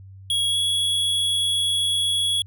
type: tone with pitch glide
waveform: square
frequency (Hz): 3322 to 3353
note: G#7 to G#7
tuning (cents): 0 to +16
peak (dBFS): -20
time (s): 0.3-2.42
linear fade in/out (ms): 2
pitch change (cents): +16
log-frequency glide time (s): 0.49-0.56
effects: added 96 Hz sine -40 dBFS peak until 2.46 s